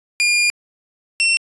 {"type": "tone pair in turn", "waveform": "sawtooth", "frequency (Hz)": [2415, 2711], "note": ["D7", "E7"], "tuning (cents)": [48, 48], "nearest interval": "major second", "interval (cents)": 200, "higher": "second", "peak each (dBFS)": -10, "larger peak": "neither", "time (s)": [[0.2, 0.5], [1.2, 1.37]], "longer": "first", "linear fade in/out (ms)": 0, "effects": ["resampled to 22050 Hz"]}